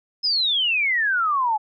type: exponential sweep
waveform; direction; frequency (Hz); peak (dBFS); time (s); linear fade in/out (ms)
sine; down; 5190 to 830.6; -18; 0.23-1.58; 20
effects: none